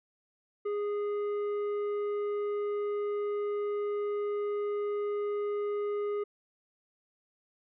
triangle tone with tanh clipping, 412.4 Hz, G#4, 12 cents flat, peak -31 dBFS, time 0.65-6.24 s, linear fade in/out 10 ms, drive 12 dB, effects none

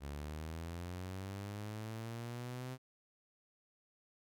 sawtooth linear sweep, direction up, 69.3 to 129.8 Hz, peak -38 dBFS, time 0-2.78 s, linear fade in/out 50 ms, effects none

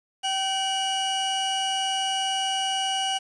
40% pulse tone pair together, 770.3 / 2900 Hz, G5 / F#7, -30 / -35 cents, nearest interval octave + major seventh, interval 2295 cents, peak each -26 dBFS, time 0.23-3.19 s, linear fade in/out 20 ms, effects resampled to 22050 Hz + 8-bit

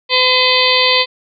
harmonic tone with a mistuned harmonic, 508 Hz, B4, 49 cents sharp, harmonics 1 / 2 / 4 / 5 / 6 / 7 / 8 / 9, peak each -18 / -18 / -18 / -18 / -18 / -18 / -18 / -18 dBFS, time 0.09-1.06 s, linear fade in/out 50 ms, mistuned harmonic 6, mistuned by +41 cents, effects none

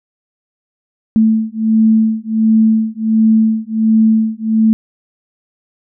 sine beating tone pair, 220 / 221.4 Hz, A3 / A3, 0 / +11 cents, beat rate 1.4 Hz, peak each -12 dBFS, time 1.16-4.73 s, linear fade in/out 0 ms, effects none

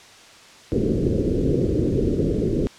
white low-pass noise, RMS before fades -21 dBFS, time 0.72-2.67 s, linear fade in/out 0 ms, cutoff 460 Hz, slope 48 dB/octave, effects white hiss -46 dBFS RMS until 2.78 s + low-pass 6000 Hz 12 dB/octave

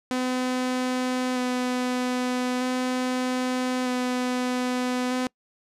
sawtooth tone with vibrato, 252.1 Hz, B3, 36 cents sharp, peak -20 dBFS, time 0.11-5.27 s, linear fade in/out 0 ms, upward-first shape square, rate 0.4 Hz, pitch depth 11 cents each way, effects noise-tail reverb RT60 0.1 s tail -25 dB re dry + low-pass 9000 Hz 12 dB/octave

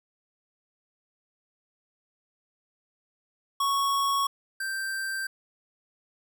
square tone pair in turn, 1108.7 / 1567.9 Hz, C#6 / G6, 0 / 0 cents, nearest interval tritone, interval 600 cents, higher second, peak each -24 / -30 dBFS, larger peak first, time 3.6-4.27 / 4.6-5.27 s, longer neither, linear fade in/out 5 ms, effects none

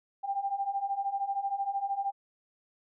sine beating tone pair, 784 / 797 Hz, G5 / G5, 0 / +28 cents, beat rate 13 Hz, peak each -34 / -31 dBFS, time 0.23-2.12 s, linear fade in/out 20 ms, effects none

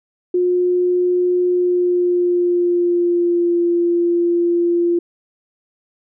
sine tone with pitch glide, 358.6 to 345 Hz, F4 to F4, +46 to -21 cents, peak -13 dBFS, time 0.34-4.99 s, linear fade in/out 5 ms, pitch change -67 cents, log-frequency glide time 1.46-3.6 s, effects none

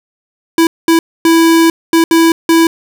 square tone bursts at uneven times, 329.6 Hz, E4, in tune, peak -6 dBFS, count 6, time 0.58-0.67 / 0.88-0.99 / 1.25-1.7 / 1.93-2.04 / 2.11-2.32 / 2.49-2.67 s, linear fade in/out 2 ms, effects none

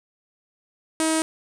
sawtooth tone with low-pass filter, 318.7 Hz, D#4, 42 cents sharp, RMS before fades -22 dBFS, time 1-1.22 s, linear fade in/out 0 ms, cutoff 9000 Hz, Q 5.6, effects none

